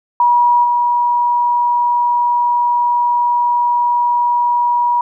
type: tone with level steps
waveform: sine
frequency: 963 Hz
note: B5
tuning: 44 cents flat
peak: -8 / -11 dBFS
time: 0.2-5.01 s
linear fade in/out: 2 ms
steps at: 0.63 s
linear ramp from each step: 20 ms
effects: none